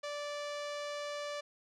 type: tone with low-pass filter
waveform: sawtooth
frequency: 584 Hz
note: D5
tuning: 10 cents flat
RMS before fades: -40 dBFS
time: 0.03-1.41 s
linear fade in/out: 10 ms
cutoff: 5700 Hz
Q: 1.1
effects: none